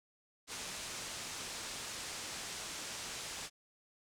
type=low-pass noise; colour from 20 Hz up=white; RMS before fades=-44 dBFS; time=0.47-3.5 s; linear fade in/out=50 ms; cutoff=8300 Hz; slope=24 dB/octave; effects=none